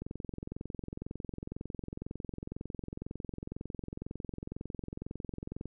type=click train; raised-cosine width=3 ms; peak=-26 dBFS; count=125; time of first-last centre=0.02-5.656 s; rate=22 Hz; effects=none